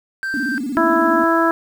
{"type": "tone", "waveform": "triangle", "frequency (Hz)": 1567, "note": "G6", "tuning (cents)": -1, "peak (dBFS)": -19, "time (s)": [0.23, 0.58], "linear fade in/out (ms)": 0}
{"type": "tone with vibrato", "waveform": "sine", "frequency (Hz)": 263.3, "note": "C4", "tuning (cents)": 11, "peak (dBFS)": -21, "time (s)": [0.34, 1.24], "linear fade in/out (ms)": 0, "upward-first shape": "square", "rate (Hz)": 17, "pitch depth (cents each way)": 170}
{"type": "harmonic tone", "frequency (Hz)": 330.8, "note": "E4", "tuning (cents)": 6, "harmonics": [1, 2, 3, 4, 5], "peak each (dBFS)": [-17, -20, -20, -19, -22], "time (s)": [0.77, 1.51], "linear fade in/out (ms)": 0}
{"effects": ["7-bit"]}